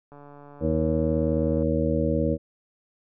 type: click train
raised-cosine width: 1 ms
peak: -33 dBFS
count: 218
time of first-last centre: 0.12-1.627 s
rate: 144 Hz
type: harmonic tone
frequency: 79.3 Hz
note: D#2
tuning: 33 cents sharp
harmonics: 1 / 2 / 3 / 4 / 6 / 7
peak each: -28 / -28 / -28 / -28 / -28 / -28 dBFS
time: 0.6-2.38 s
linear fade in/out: 50 ms
effects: none